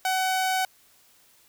sawtooth tone, 752 Hz, F#5, 28 cents sharp, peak -19 dBFS, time 0.05-0.65 s, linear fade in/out 2 ms, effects white hiss -59 dBFS RMS until 1.48 s

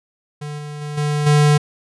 square tone with level steps, 148.1 Hz, D3, 15 cents sharp, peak -27 / -29 / -26 / -18 / -11 dBFS, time 0.41-1.58 s, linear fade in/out 10 ms, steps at 0.58 / 0.81 / 0.97 / 1.26 s, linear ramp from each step 10 ms, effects resampled to 24000 Hz

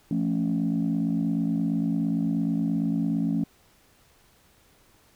sine chord, F augmented, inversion none, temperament equal with one note detuned, 170.92 / 220 / 277.2 Hz, F3 / A3 / C#4, -37 / 0 / 0 cents, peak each -26 dBFS, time 0.11-3.44 s, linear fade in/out 2 ms, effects tanh soft clip ceiling -17 dBFS + pink hiss -60 dBFS RMS until 5.15 s

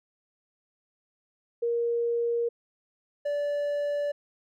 sine / triangle tone pair in turn, 470.1 / 580.1 Hz, A#4 / D5, +15 / -21 cents, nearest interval major third, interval 364 cents, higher second, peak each -24 dBFS, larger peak neither, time 1.62-2.49 / 3.25-4.12 s, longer neither, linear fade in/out 10 ms, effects none

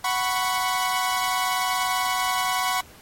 sawtooth chord, F# suspended fourth, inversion none, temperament equal with one note detuned, 742.6 / 987.8 / 1108.7 Hz, F#5 / B5 / C#6, +6 / 0 / 0 cents, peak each -23 dBFS, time 0.04-2.81 s, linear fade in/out 5 ms, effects pink hiss -50 dBFS RMS until 3.01 s + AAC 48 kbps

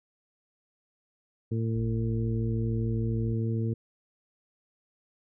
harmonic tone, 113.1 Hz, A2, 48 cents sharp, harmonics 1 / 2 / 3 / 4, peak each -27 / -33 / -37 / -39 dBFS, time 1.51-3.74 s, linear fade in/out 10 ms
sine tone, 51.2 Hz, G#1, 24 cents flat, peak -37 dBFS, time 1.75-3.34 s, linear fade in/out 10 ms
effects none

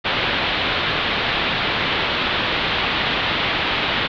white low-pass noise, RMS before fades -21 dBFS, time 0.04-4.08 s, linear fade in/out 20 ms, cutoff 3800 Hz, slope 48 dB/octave, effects none

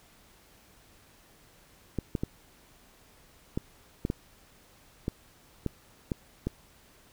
clicks, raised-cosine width 3 ms, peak -16 dBFS, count 10, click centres 1.987 / 2.152 / 2.235 / 3.575 / 4.051 / 4.101 / 5.081 / 5.663 / 6.118 / 6.47 s, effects pink hiss -59 dBFS RMS until 7.12 s

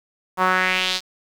sawtooth tone with band-pass filter sweep, 185 Hz, F#3, in tune, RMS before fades -20 dBFS, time 0.37-1.01 s, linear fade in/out 50 ms, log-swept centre 1000 to 4600 Hz, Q 2.6, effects 7-bit

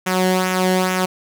sawtooth tone with flanger, 185 Hz, F#3, in tune, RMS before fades -18 dBFS, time 0.06-1.06 s, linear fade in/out 10 ms, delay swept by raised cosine 0.22 to 0.83 ms, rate 2.3 Hz, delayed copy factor -0.6, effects none

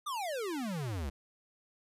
square exponential sweep, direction down, 1244.5 to 63.7 Hz, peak -35 dBFS, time 0.06-1.1 s, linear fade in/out 10 ms, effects resampled to 32000 Hz

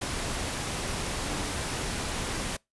sine tone in noise, 293.3 Hz, D4, 2 cents flat, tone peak -39 dBFS, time 1.25-1.53 s, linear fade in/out 10 ms, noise pink, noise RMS -32 dBFS, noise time 0.01-2.57 s, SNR -10 dB, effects noise-tail reverb RT60 0.2 s tail -25 dB re dry + resampled to 24000 Hz

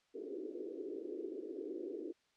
pink band-pass noise, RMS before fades -44 dBFS, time 0.14-2.13 s, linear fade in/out 20 ms, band 320 to 430 Hz, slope 48 dB/octave, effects white hiss -75 dBFS RMS until 2.36 s + low-pass 5000 Hz 12 dB/octave

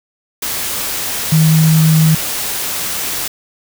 sine tone in noise, 158.1 Hz, D#3, 28 cents sharp, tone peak -7 dBFS, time 1.32-2.15 s, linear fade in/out 5 ms, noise white, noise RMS -20 dBFS, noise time 0.42-3.28 s, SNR +10 dB, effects none

